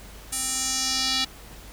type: tone with band-pass filter sweep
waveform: square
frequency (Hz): 261.8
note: C4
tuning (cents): +1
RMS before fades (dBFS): -26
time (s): 0.32-1.25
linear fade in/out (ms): 10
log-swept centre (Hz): 9200 to 4000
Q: 2.5
effects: added 50 Hz sine -45 dBFS peak until 1.72 s + pink hiss -46 dBFS RMS until 1.72 s